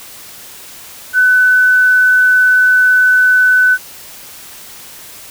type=tone; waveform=sine; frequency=1503 Hz; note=F#6; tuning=27 cents sharp; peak=-6 dBFS; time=1.13-3.78 s; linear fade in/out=50 ms; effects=white hiss -34 dBFS RMS until 5.3 s